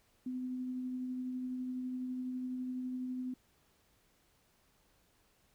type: tone with tremolo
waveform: sine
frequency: 253.8 Hz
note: B3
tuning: 47 cents sharp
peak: -35 dBFS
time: 0.26-3.34 s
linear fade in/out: 5 ms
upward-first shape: triangle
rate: 12 Hz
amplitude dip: 25%
effects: pink hiss -71 dBFS RMS until 5.54 s